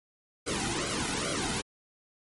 pink noise with flanger, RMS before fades -31 dBFS, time 0.46-1.62 s, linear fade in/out 20 ms, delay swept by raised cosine 1.1 to 1.81 ms, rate 2.4 Hz, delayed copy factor -0.9, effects MP3 48 kbps

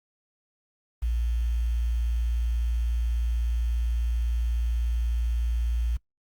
sine tone with quantisation, 58.2 Hz, A#1, 2 cents flat, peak -23 dBFS, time 1.02-5.97 s, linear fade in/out 10 ms, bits 8, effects noise-tail reverb RT60 0.1 s tail -23 dB re dry + Opus 32 kbps

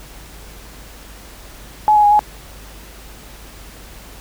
sine tone with pitch steps, 850 / 838 / 824 / 840 Hz, G#5 / G#5 / G#5 / G#5, +40 / +15 / -14 / +19 cents, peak -8 dBFS, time 1.88-2.192 s, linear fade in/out 0 ms, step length 78 ms, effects added 50 Hz sine -39 dBFS peak until 4.2 s + pink hiss -40 dBFS RMS until 4.2 s

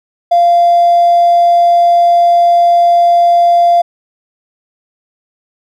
triangle tone with hard clipping, 692 Hz, F5, 16 cents flat, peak -5 dBFS, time 0.31-3.82 s, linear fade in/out 10 ms, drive 3 dB, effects none

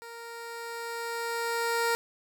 15% pulse tone with level ramp, 465.3 Hz, A#4, 3 cents flat, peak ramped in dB -36 to -18 dBFS, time 0.02-1.95 s, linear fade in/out 0 ms, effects none

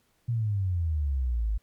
sine exponential sweep, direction down, 121.2 to 50.5 Hz, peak -24 dBFS, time 0.28-1.58 s, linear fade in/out 10 ms, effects pink hiss -69 dBFS RMS until 1.62 s + MP3 96 kbps

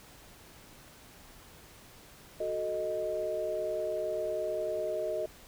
sine chord, D# diminished, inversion first, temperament equal, 370 / 440 / 622.3 Hz, F#4 / A4 / D#5, 0 / 0 / 0 cents, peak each -38 / -37 / -32 dBFS, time 2.4-5.26 s, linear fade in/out 5 ms, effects pink hiss -54 dBFS RMS until 5.47 s

